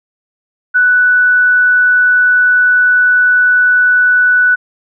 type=tone; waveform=sine; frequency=1485 Hz; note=F#6; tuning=6 cents sharp; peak=-6 dBFS; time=0.74-4.56 s; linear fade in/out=20 ms; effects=none